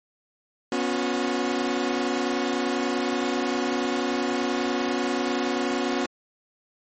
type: chord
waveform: sawtooth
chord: B suspended second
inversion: none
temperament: equal with one note detuned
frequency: 246.9 / 277.2 / 360.5 Hz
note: B3 / C#4 / F#4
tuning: 0 / 0 / -45 cents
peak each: -24 dBFS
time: 0.72-6.06 s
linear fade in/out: 2 ms
effects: low-pass 8000 Hz 12 dB/octave + MP3 32 kbps